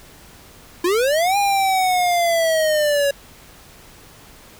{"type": "linear two-way sweep", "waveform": "square", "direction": "up then down", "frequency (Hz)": [332.3, 814, 557], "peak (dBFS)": -16, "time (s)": [0.84, 3.11], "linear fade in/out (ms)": 5, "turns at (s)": 1.37, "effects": ["pink hiss -45 dBFS RMS until 4.59 s"]}